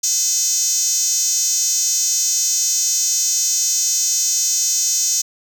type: tone with high-pass filter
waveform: 5% pulse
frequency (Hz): 512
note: C5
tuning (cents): -38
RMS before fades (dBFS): -18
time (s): 0.03-5.22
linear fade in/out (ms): 10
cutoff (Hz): 6500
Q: 4.9
effects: none